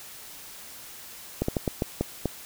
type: slowing click train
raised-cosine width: 2 ms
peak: -11 dBFS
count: 7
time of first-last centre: 1.42-2.257 s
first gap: 64 ms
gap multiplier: 1.31
effects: white hiss -44 dBFS RMS until 2.45 s